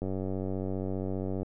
click train, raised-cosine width 2 ms, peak -21 dBFS, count 135, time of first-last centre 0.02-1.431 s, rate 95 Hz, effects none

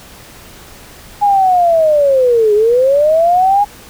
sine linear two-way sweep, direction down then up, 830.6 to 409.8 to 830.6 Hz, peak -7 dBFS, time 1.21-3.65 s, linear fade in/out 20 ms, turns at 2.54 s, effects pink hiss -37 dBFS RMS until 3.89 s

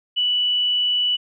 sine tone, 2960 Hz, F#7, in tune, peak -17 dBFS, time 0.16-1.17 s, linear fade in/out 20 ms, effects none

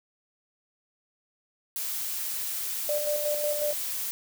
blue noise, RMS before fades -32 dBFS, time 1.76-4.11 s, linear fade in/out 0 ms
sine tone with tremolo, 592 Hz, D5, 14 cents sharp, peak -25 dBFS, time 2.89-3.73 s, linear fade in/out 2 ms, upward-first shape square, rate 5.5 Hz, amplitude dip 45%
effects none

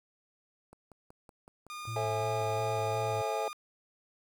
click train, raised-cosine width 1 ms, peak -38 dBFS, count 12, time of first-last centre 0.73-2.79 s, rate 5.34 Hz
sawtooth tone, 1216 Hz, D#6, 40 cents flat, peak -36 dBFS, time 1.7-3.53 s, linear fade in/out 0 ms
triangle tone with vibrato, 111 Hz, A2, 16 cents sharp, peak -34 dBFS, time 1.87-3.22 s, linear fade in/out 10 ms, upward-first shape square, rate 2.8 Hz, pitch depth 37 cents each way
triangle chord, A major seventh, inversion none, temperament equal with one note detuned, 440 / 540.8 / 659.3 / 830.6 Hz, A4 / C#5 / E5 / G#5, 0 / -43 / 0 / 0 cents, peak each -34 / -36 / -34 / -33 dBFS, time 1.96-3.48 s, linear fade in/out 2 ms
effects low-pass 10000 Hz 12 dB/octave + 9-bit

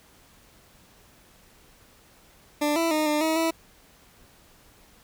20% pulse tone with pitch steps, 295.7 / 331.6 / 307.7 / 300.2 / 318.7 / 327.1 Hz, D4 / E4 / D#4 / D4 / D#4 / E4, +12 / +10 / -19 / +38 / +42 / -13 cents, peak -17 dBFS, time 2.61-3.51 s, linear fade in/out 10 ms, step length 150 ms, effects pink hiss -56 dBFS RMS until 5.03 s

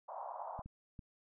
white band-pass noise, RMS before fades -45 dBFS, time 0.08-0.62 s, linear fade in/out 10 ms, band 640 to 1000 Hz, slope 48 dB/octave
clicks, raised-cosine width 5 ms, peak -36 dBFS, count 3, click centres 0.592 / 0.66 / 0.992 s
effects none

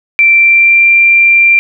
sine tone with pitch glide, 2347 to 2369 Hz, D7 to D7, -2 to +14 cents, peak -3 dBFS, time 0.19-1.59 s, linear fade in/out 0 ms, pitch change +16 cents, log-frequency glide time 0.31-0.88 s, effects none

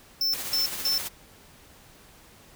square tone bursts, 5330 Hz, E8, 18 cents sharp, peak -23 dBFS, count 3, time 0.21-0.98 s, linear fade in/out 2 ms, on 130 ms, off 190 ms
white noise with tremolo, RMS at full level -32 dBFS, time 0.32-1.09 s, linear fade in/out 20 ms, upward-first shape triangle, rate 15 Hz, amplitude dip 40%
effects pink hiss -53 dBFS RMS until 2.55 s

